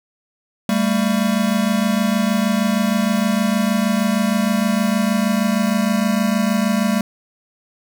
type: tone pair together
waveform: square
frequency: 198.27 / 224.7 Hz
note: G3 / A3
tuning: +20 / +37 cents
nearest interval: major second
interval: 217 cents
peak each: -19 dBFS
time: 0.69-7.01 s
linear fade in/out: 2 ms
effects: none